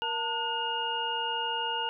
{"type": "tone cluster", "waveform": "sine", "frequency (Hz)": [469.6, 903, 1449, 2846], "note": ["A#4", "A5", "F#6", "F7"], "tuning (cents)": [13, 45, -37, 32], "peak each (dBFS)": [-39, -32, -37, -32], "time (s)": [0.02, 1.89], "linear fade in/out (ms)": 0, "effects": []}